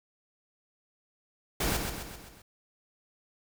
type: noise with echo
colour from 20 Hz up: pink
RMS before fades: -29 dBFS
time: 1.6-1.77 s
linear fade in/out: 5 ms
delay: 130 ms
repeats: 5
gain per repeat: -5 dB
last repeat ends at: 2.42 s
effects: none